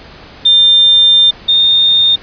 sine tone pair in turn, 3600 / 3646 Hz, A7 / A#7, +39 / -39 cents, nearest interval unison, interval 22 cents, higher second, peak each -4 / -6 dBFS, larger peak first, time 0.45-1.31 / 1.48-2.16 s, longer first, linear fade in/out 10 ms, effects pink hiss -35 dBFS RMS until 2.22 s + resampled to 11025 Hz

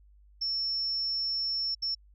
sine tone bursts at uneven times, 5400 Hz, E8, 41 cents sharp, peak -28 dBFS, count 2, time 0.41-1.75 / 1.82-1.95 s, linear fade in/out 10 ms, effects added 50 Hz sine -55 dBFS peak until 2.14 s

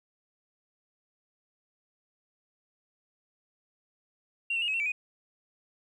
sine tone with pitch steps, 2758 / 2695 / 2858 / 2557 / 2714 / 2314 / 2484 Hz, F7 / E7 / F7 / D#7 / E7 / D7 / D#7, -22 / +38 / +39 / +47 / +50 / -26 / -3 cents, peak -26 dBFS, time 4.5-4.92 s, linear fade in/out 5 ms, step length 60 ms, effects tanh soft clip ceiling -22 dBFS + 11-bit

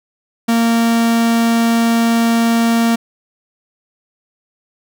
45% pulse tone, 230.8 Hz, A#3, 17 cents flat, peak -11 dBFS, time 0.48-2.96 s, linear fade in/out 10 ms, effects none

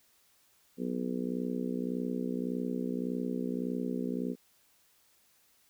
harmonic tone, 61.74 Hz, B1, in tune, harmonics 3 / 4 / 5 / 6 / 7 / 8, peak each -37 / -34 / -42 / -42 / -40 / -44 dBFS, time 0.77-4.36 s, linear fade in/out 50 ms, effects white hiss -67 dBFS RMS until 5.69 s

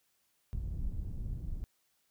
pink low-pass noise, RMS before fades -37 dBFS, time 0.53-1.64 s, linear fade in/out 0 ms, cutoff 100 Hz, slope 12 dB/octave, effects white hiss -75 dBFS RMS until 2.1 s

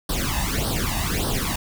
pink noise with flanger, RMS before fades -24 dBFS, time 0.09-1.56 s, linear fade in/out 5 ms, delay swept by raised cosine 0.21 to 1.11 ms, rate 1.7 Hz, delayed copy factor +0.8, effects none

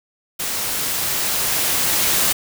white noise with level ramp, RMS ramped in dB -24 to -17 dBFS, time 0.39-2.33 s, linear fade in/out 10 ms, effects none

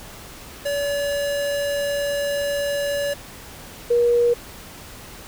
square / sine tone pair in turn, 571 / 477.2 Hz, D5 / A#4, -49 / +41 cents, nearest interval minor third, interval 310 cents, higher first, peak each -22 / -14 dBFS, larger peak second, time 0.65-3.14 / 3.9-4.34 s, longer first, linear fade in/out 10 ms, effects pink hiss -40 dBFS RMS until 5.27 s

